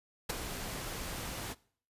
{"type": "noise with ADSR envelope", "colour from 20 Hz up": "pink", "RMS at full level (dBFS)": -30, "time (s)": [0.29, 1.55], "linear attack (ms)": 11, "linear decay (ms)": 12, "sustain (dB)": -10, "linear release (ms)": 37, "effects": ["noise-tail reverb RT60 0.5 s tail -21 dB re dry", "resampled to 32000 Hz"]}